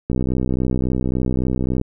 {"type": "click train", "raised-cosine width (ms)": 3, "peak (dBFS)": -8, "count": 110, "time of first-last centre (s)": [0.1, 1.814], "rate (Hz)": 63.6, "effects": []}